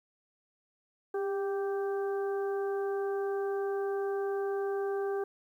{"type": "harmonic tone with a mistuned harmonic", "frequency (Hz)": 391, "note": "G4", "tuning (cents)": -4, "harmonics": [1, 2, 3, 4], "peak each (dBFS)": [-30, -40, -46, -46], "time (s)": [1.14, 5.24], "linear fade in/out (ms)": 5, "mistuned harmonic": 1, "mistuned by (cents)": 30, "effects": ["11-bit"]}